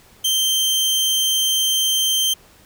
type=tone; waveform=sawtooth; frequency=3136 Hz; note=G7; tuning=in tune; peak=-13 dBFS; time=0.24-2.34 s; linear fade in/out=10 ms; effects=pink hiss -50 dBFS RMS until 2.65 s